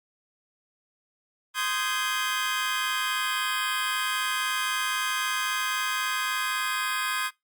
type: chord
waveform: 25% pulse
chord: Ab major seventh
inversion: first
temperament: just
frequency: 1038.3 / 1245.9 / 1557.4 / 1661.2 Hz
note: C6 / Eb6 / G6 / Ab6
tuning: -14 / +2 / -12 / 0 cents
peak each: -28 dBFS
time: 1.54-7.31 s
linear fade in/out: 50 ms
effects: noise-tail reverb RT60 0.2 s tail -24 dB re dry + Opus 48 kbps